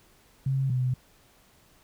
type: tone pair in turn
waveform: sine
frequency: 134.5 / 127.08 Hz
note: C3 / B2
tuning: +48 / +50 cents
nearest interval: minor second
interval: 98 cents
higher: first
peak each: -23 dBFS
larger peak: neither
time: 0.46-0.7 / 0.7-0.94 s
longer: neither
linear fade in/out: 5 ms
effects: pink hiss -60 dBFS RMS until 1.83 s